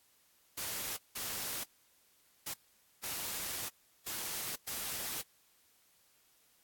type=noise bursts at uneven times; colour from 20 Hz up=white; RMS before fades=-39 dBFS; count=6; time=0.57-0.97 / 1.15-1.64 / 2.46-2.54 / 3.03-3.69 / 4.06-4.56 / 4.67-5.22 s; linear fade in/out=10 ms; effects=white hiss -69 dBFS RMS until 6.63 s + AAC 64 kbps